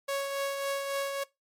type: tone with tremolo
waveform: sawtooth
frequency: 554.4 Hz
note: C#5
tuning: in tune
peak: -24 dBFS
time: 0.08-1.24 s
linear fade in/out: 10 ms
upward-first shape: triangle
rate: 3.6 Hz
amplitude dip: 45%
effects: noise-tail reverb RT60 0.2 s tail -21 dB re dry + MP3 64 kbps